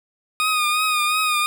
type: tone with vibrato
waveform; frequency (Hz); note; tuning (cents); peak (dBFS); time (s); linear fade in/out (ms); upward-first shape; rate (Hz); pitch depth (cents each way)
20% pulse; 1236; D#6; -12; -13; 0.4-1.46; 0; triangle; 2.8; 50
effects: none